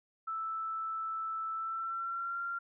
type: tone with pitch glide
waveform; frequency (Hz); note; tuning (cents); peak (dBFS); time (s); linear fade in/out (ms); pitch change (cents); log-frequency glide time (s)
sine; 1318.5 to 1382.5; E6 to F6; 0 to -18; -34; 0.27-2.59; 10; +82; 1.53-2.41
effects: none